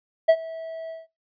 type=tone with ADSR envelope; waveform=triangle; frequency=651 Hz; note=E5; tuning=22 cents flat; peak=-8 dBFS; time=0.28-1.07 s; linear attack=15 ms; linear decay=61 ms; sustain=-22 dB; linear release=170 ms; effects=noise-tail reverb RT60 0.2 s tail -21 dB re dry + resampled to 11025 Hz